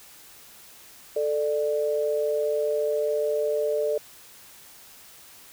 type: tone pair together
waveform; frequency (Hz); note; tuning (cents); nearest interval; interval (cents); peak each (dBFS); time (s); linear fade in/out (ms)
sine; 440 / 594.2; A4 / D5; 0 / +20; perfect fourth; 520; -25; 1.16-3.98; 5
effects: white hiss -49 dBFS RMS until 5.52 s